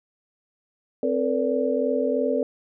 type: tone cluster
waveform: sine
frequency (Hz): 261.5 / 446.1 / 489.1 / 577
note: C4 / A4 / B4 / D5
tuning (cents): -1 / +24 / -17 / -31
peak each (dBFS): -26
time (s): 1.03-2.43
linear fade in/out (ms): 2
effects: none